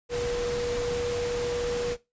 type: tone in noise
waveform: sine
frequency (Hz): 481.7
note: B4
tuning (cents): -43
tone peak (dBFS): -27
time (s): 0.09-1.97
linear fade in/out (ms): 50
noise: pink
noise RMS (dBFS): -35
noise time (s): 0.09-1.97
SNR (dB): +5
effects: noise-tail reverb RT60 0.2 s tail -17 dB re dry + resampled to 16000 Hz